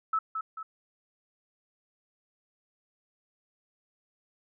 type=tone with echo; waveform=sine; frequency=1305 Hz; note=E6; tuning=18 cents flat; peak=-24 dBFS; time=0.13-0.19 s; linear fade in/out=5 ms; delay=220 ms; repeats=2; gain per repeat=-6 dB; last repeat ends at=0.63 s; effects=none